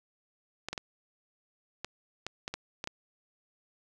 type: clicks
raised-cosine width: 0.2 ms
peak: -18 dBFS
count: 9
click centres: 0.686 / 0.73 / 0.778 / 1.846 / 2.266 / 2.479 / 2.54 / 2.841 / 2.874 s
effects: none